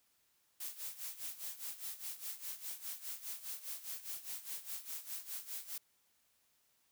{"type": "noise with tremolo", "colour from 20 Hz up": "blue", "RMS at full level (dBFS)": -42, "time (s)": [0.6, 5.78], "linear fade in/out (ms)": 5, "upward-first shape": "sine", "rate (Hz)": 4.9, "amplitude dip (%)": 80, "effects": ["white hiss -75 dBFS RMS until 6.91 s"]}